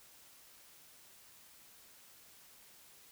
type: silence
effects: white hiss -60 dBFS RMS until 3.11 s